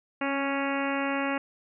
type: harmonic tone with a mistuned harmonic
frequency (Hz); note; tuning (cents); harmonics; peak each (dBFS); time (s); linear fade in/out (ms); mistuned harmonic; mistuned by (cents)
277.2; C#4; 0; 1 / 2 / 3 / 4 / 5 / 6 / 7 / 8 / 9 / 10; -30 / -33 / -35 / -36 / -37 / -38 / -38 / -39 / -40 / -40; 0.21-1.38; 5; 1; -17
effects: none